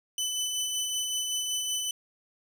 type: tone with tremolo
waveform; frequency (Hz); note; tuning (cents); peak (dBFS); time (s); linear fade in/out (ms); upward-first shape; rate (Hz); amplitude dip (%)
20% pulse; 3007; F#7; +27; -22; 0.18-1.91; 2; sine; 5.3; 30
effects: none